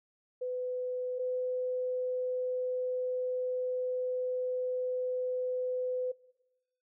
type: tone pair in turn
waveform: sine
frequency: 502 / 504.7 Hz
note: B4 / B4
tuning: +28 / +38 cents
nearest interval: unison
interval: 10 cents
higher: second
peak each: -32 / -30 dBFS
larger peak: second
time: 0.41-1.19 / 1.19-6.12 s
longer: second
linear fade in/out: 10 ms
effects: noise-tail reverb RT60 1.0 s tail -21 dB re dry